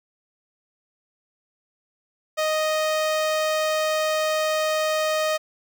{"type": "tone with notch filter", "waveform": "sawtooth", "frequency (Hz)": 622.3, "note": "D#5", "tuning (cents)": 0, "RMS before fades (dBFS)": -23, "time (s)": [2.37, 5.38], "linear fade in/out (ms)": 20, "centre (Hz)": 11000, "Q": 1.5, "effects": []}